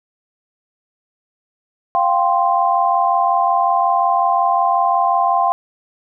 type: chord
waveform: sine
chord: F suspended second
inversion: none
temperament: equal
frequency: 698.5 / 784 / 1046.5 Hz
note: F5 / G5 / C6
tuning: 0 / 0 / 0 cents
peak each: -17 dBFS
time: 1.95-5.52 s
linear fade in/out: 0 ms
effects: none